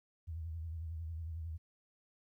sine tone with vibrato, 81.4 Hz, E2, 21 cents flat, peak -39 dBFS, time 0.27-1.58 s, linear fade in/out 20 ms, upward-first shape sine, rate 11 Hz, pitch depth 78 cents each way, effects 13-bit

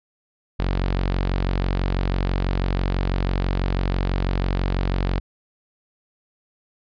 sawtooth tone, 46.08 Hz, F#1, 6 cents flat, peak -16 dBFS, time 0.59-5.2 s, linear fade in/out 10 ms, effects resampled to 11025 Hz

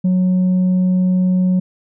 sine tone, 183.6 Hz, F#3, 13 cents flat, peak -9 dBFS, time 0.04-1.6 s, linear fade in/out 10 ms, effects tanh soft clip ceiling -11 dBFS

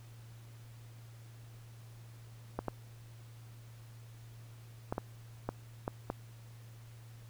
clicks, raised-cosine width 1 ms, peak -20 dBFS, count 7, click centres 2.59 / 2.683 / 4.925 / 4.981 / 5.49 / 5.879 / 6.101 s, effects added 115 Hz sine -50 dBFS peak until 7.29 s + pink hiss -62 dBFS RMS until 7.29 s

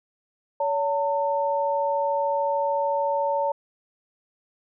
sine tone pair together, 566.4 / 900 Hz, C#5 / A5, +37 / +39 cents, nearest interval minor sixth, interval 802 cents, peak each -24 / -24 dBFS, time 0.6-3.52 s, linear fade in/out 5 ms, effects none

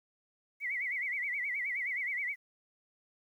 sine tone with vibrato, 2108 Hz, C7, 12 cents sharp, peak -32 dBFS, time 0.6-2.36 s, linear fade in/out 50 ms, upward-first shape sine, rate 9.5 Hz, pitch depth 150 cents each way, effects 11-bit

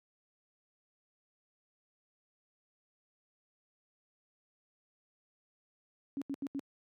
sine tone bursts, 277.2 Hz, C#4, in tune, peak -34 dBFS, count 4, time 6.17-6.594 s, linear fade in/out 0 ms, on 46 ms, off 80 ms, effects high-pass 100 Hz 12 dB/octave

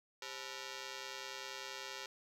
5% pulse ring-modulated tone, 465 Hz, A#4, 4 cents flat, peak -29 dBFS, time 0.22-2.06 s, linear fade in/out 2 ms, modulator 65.2 Hz, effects low-pass 9000 Hz 12 dB/octave + 11-bit

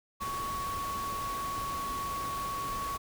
sine tone in noise, 1116 Hz, C#6, 11 cents sharp, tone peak -33 dBFS, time 0.2-2.98 s, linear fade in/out 20 ms, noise pink, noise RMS -41 dBFS, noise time 0.2-2.98 s, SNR +5 dB, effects none

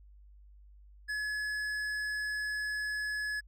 sine tone with hard clipping, 1700 Hz, G#6, 40 cents sharp, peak -34 dBFS, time 1.08-3.41 s, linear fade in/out 20 ms, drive 9 dB, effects added 50 Hz sine -53 dBFS peak until 3.47 s

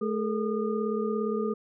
sine tone cluster, 216.1 / 421.2 / 458.5 / 1217 Hz, A3 / G#4 / A#4 / D#6, -31 / +24 / -29 / -39 cents, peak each -30 / -30 / -32 / -38 dBFS, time 0.01-1.54 s, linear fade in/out 10 ms, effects none

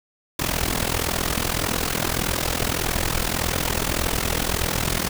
pink noise with amplitude modulation, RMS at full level -20 dBFS, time 0.39-5.09 s, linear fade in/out 5 ms, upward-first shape sine, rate 41.7 Hz, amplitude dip 85%, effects none

